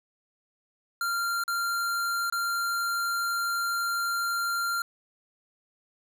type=tone with dropouts; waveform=square; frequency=1386 Hz; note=F6; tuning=14 cents flat; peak=-27 dBFS; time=1.01-4.82 s; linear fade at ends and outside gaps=2 ms; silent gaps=1.438-1.479 / 2.3-2.324 s; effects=none